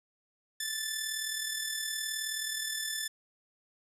10% pulse tone with amplitude modulation, 1754 Hz, A6, 6 cents flat, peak -22 dBFS, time 0.6-3.08 s, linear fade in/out 5 ms, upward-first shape sine, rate 39.1 Hz, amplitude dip 45%, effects resampled to 32000 Hz

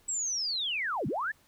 sine linear two-way sweep, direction down then up, 7840 to 106.2 to 1825 Hz, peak -29 dBFS, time 0.08-1.32 s, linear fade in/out 10 ms, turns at 1.07 s, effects pink hiss -64 dBFS RMS until 1.47 s

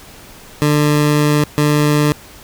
20% pulse tone bursts at uneven times, 148.6 Hz, D3, 21 cents sharp, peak -6 dBFS, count 2, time 0.62-1.44 / 1.58-2.12 s, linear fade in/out 0 ms, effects pink hiss -39 dBFS RMS until 2.43 s

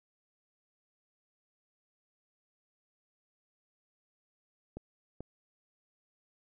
clicks, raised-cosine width 2 ms, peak -28 dBFS, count 2, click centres 4.77 / 5.206 s, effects none

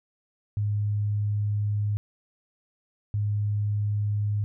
sine tone pair in turn, 103.83 / 103.83 Hz, G#2 / G#2, 0 / 0 cents, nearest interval unison, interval 0 cents, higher neither, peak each -23 dBFS, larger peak neither, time 0.57-1.97 / 3.14-4.44 s, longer first, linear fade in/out 0 ms, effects none

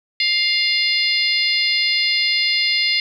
harmonic tone, 702 Hz, F5, 9 cents sharp, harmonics 3 / 4 / 5 / 6 / 7, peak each -20 / -24 / -25 / -21 / -22 dBFS, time 0.2-3 s, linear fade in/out 2 ms, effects 8-bit

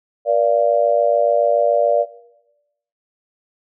sine tone with amplitude modulation, 583 Hz, D5, 13 cents flat, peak -8 dBFS, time 0.25-2.06 s, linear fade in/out 50 ms, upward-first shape sine, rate 107 Hz, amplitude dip 100%, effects noise-tail reverb RT60 0.9 s tail -17 dB re dry

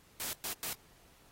white noise bursts at uneven times, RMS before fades -38 dBFS, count 3, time 0.2-0.33 / 0.44-0.53 / 0.63-0.73 s, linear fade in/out 0 ms, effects pink hiss -63 dBFS RMS until 1.31 s + AAC 48 kbps

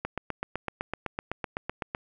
click train, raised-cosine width 0.5 ms, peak -15 dBFS, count 16, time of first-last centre 0.05-1.949 s, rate 7.9 Hz, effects none

